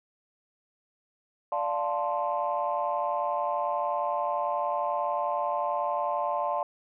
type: chord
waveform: sine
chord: D minor seventh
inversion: none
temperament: equal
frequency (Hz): 587.3 / 698.5 / 880 / 1046.5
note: D5 / F5 / A5 / C6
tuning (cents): 0 / 0 / 0 / 0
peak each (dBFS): -31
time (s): 1.52-6.63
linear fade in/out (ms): 2
effects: tanh soft clip ceiling -17 dBFS